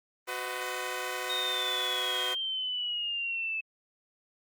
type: chord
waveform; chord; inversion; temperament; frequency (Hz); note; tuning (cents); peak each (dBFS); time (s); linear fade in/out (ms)
10% pulse; B major; second; equal with one note detuned; 370 / 504.6 / 622.3; F#4 / B4 / D#5; 0 / +37 / 0; -29 / -27 / -33; 0.27-2.35; 20
type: exponential sweep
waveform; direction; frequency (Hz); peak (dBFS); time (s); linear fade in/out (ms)
sine; down; 3728 to 2613; -30; 1.29-3.61; 10
effects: Opus 32 kbps